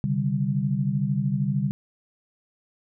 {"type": "chord", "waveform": "sine", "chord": "C suspended second", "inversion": "none", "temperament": "equal with one note detuned", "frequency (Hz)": [133.79, 146.83, 196], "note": ["C3", "D3", "G3"], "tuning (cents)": [39, 0, 0], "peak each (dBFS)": -26, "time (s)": [0.04, 1.71], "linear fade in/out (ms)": 0, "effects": []}